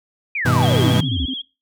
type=exponential sweep; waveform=sine; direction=down; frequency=2500 to 61.9 Hz; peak=-20 dBFS; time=0.35-1.26 s; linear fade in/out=5 ms
type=chord; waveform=35% pulse; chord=G augmented; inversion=none; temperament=equal with one note detuned; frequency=98 / 123.47 / 158.1 Hz; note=G2 / B2 / D#3; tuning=0 / 0 / +28 cents; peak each=-19 / -15 / -19 dBFS; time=0.45-1.01 s; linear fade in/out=10 ms
type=tone with vibrato; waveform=sine; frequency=3269 Hz; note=G#7; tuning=28 cents flat; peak=-25 dBFS; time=0.62-1.42 s; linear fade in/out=10 ms; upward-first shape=triangle; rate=14 Hz; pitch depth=70 cents each way
type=tone bursts; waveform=sine; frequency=261.6 Hz; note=C4; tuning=in tune; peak=-23 dBFS; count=6; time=0.86-1.339 s; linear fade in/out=5 ms; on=59 ms; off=25 ms
effects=noise-tail reverb RT60 0.3 s tail -23 dB re dry